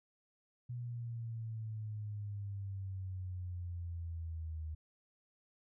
sine exponential sweep, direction down, 122.5 to 77.78 Hz, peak -39 dBFS, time 0.69-4.75 s, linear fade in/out 10 ms, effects none

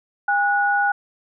sine tone pair together, 809.3 / 1463 Hz, G#5 / F#6, -45 / -20 cents, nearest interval minor seventh, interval 1025 cents, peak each -19 dBFS, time 0.28-0.92 s, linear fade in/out 5 ms, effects none

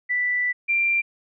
sine tone pair in turn, 1975.5 / 2371 Hz, B6 / D7, 0 / +16 cents, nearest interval minor third, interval 316 cents, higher second, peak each -20 / -18 dBFS, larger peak second, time 0.09-0.53 / 0.68-1.02 s, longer first, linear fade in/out 20 ms, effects none

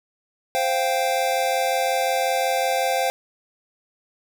square chord, C suspended fourth, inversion none, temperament equal, 523.3 / 698.5 / 784 Hz, C5 / F5 / G5, 0 / 0 / 0 cents, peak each -25 dBFS, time 0.55-3.1 s, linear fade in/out 0 ms, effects none

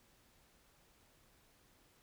silence, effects pink hiss -69 dBFS RMS until 2.02 s

